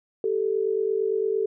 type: tone pair together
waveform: sine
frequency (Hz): 391.2 / 440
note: G4 / A4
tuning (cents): -4 / 0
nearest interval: major second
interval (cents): 204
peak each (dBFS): -25 / -24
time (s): 0.24-1.46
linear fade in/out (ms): 2
effects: none